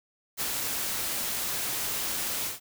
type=noise with ADSR envelope; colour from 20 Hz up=white; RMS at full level=-29 dBFS; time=0.37-2.6 s; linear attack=42 ms; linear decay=36 ms; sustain=-2 dB; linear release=140 ms; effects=none